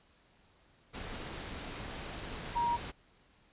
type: tone in noise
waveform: sine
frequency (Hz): 947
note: A#5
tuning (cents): +27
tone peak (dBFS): -28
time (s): 2.55-2.77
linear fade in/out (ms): 20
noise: pink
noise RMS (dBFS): -42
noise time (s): 0.93-2.92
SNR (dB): +11
effects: pink hiss -66 dBFS RMS until 3.52 s + resampled to 8000 Hz